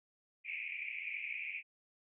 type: band-pass noise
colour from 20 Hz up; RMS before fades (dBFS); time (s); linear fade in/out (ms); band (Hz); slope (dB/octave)
white; -42; 0.44-1.63; 50; 2200 to 2500; 96
effects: none